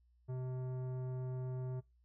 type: tone with tanh clipping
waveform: sine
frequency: 128 Hz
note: C3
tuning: 38 cents flat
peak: -40 dBFS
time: 0.28-1.81 s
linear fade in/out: 20 ms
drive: 14 dB
effects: noise-tail reverb RT60 0.2 s tail -21 dB re dry + added 60 Hz sine -67 dBFS peak until 2.04 s